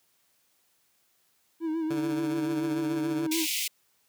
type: tone with vibrato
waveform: triangle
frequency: 320.9 Hz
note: E4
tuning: 46 cents flat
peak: -25 dBFS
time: 1.6-3.47 s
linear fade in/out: 50 ms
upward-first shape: sine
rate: 6.9 Hz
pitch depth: 57 cents each way
type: tone with tremolo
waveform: 15% pulse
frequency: 146.83 Hz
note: D3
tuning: in tune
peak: -26 dBFS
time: 1.9-3.27 s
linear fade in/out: 5 ms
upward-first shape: triangle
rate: 15 Hz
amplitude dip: 40%
type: high-pass noise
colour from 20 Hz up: pink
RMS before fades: -30 dBFS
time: 3.31-3.68 s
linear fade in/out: 10 ms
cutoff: 2100 Hz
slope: 96 dB/octave
effects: white hiss -69 dBFS RMS until 4.08 s + high-pass 80 Hz 12 dB/octave